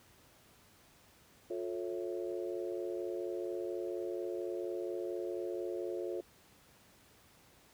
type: harmonic tone with a mistuned harmonic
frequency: 110 Hz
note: A2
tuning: in tune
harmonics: 3 / 4 / 5 / 6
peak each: -38 / -42 / -43 / -48 dBFS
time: 1.5-6.21 s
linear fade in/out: 5 ms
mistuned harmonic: 3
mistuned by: +130 cents
effects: pink hiss -63 dBFS RMS until 7.73 s + high-pass 60 Hz 12 dB/octave